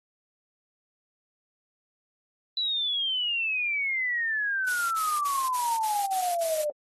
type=exponential sweep; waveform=sine; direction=down; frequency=3988 to 587.3 Hz; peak=-25 dBFS; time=2.57-6.7 s; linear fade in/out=2 ms
type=noise bursts; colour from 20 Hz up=blue; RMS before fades=-33 dBFS; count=7; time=4.67-6.644 s; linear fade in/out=10 ms; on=240 ms; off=49 ms
effects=AAC 32 kbps